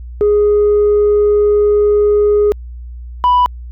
sine tone pair in turn, 415.3 / 988.3 Hz, G#4 / B5, 0 / +1 cents, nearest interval octave + minor third, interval 1501 cents, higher second, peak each -6 / -5 dBFS, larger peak second, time 0.21-2.52 / 3.24-3.46 s, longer first, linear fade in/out 0 ms, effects tanh soft clip ceiling -6 dBFS + added 60 Hz sine -26 dBFS peak until 3.71 s

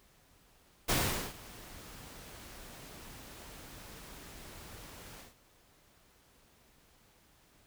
pink noise with ADSR envelope, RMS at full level -28 dBFS, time 0.88-5.35 s, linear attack 18 ms, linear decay 430 ms, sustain -22 dB, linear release 150 ms, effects pink hiss -65 dBFS RMS until 7.66 s

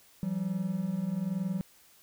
triangle tone pair together, 170.2 / 191.26 Hz, F3 / G3, -44 / -42 cents, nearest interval major second, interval 202 cents, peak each -32 / -29 dBFS, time 0.23-1.61 s, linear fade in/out 0 ms, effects white hiss -60 dBFS RMS until 2.02 s

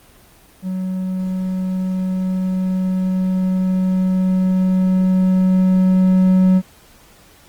triangle tone with level ramp, 186.1 Hz, F#3, 10 cents sharp, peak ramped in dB -18 to -7 dBFS, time 0.62-6.62 s, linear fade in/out 50 ms, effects pink hiss -48 dBFS RMS until 7.48 s + Opus 24 kbps

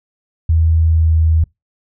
sine tone with pitch glide, 81 to 80.25 Hz, E2 to E2, -30 to -46 cents, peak -9 dBFS, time 0.49-1.44 s, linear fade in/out 5 ms, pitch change -16 cents, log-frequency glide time 0.88-1.13 s, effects noise-tail reverb RT60 0.2 s tail -26 dB re dry

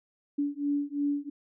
sine beating tone pair, 285.8 / 288.7 Hz, D4 / D4, -47 / -30 cents, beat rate 2.9 Hz, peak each -30 dBFS, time 0.38-1.3 s, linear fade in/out 10 ms, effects none

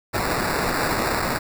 violet noise with sample-and-hold, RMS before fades -23 dBFS, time 0.13-1.39 s, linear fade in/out 20 ms, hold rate 3150 Hz, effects none

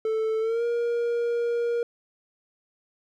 triangle tone with pitch glide, 440.6 to 472.2 Hz, A4 to A#4, +2 to +22 cents, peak -21 dBFS, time 0.05-1.83 s, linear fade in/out 2 ms, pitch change +120 cents, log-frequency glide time 0.4-0.64 s, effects none

